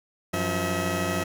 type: tone cluster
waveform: 15% pulse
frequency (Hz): 93.7 / 174.3 / 642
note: F#2 / F3 / E5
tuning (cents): +22 / -3 / -46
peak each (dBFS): -23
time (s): 0.33-1.24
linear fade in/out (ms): 10
effects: none